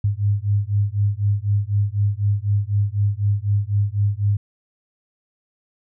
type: beating tone pair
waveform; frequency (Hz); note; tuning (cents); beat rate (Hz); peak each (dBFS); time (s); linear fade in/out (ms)
sine; 100.2 / 104.2; G2 / G#2; +38 / +6; 4; -20; 0.04-4.37; 5
effects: none